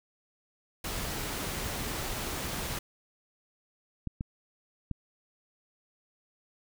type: noise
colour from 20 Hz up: pink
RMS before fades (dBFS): -35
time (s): 0.84-2.79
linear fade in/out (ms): 5
type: clicks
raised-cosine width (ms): 5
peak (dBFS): -21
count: 3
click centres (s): 4.073 / 4.209 / 4.913
effects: none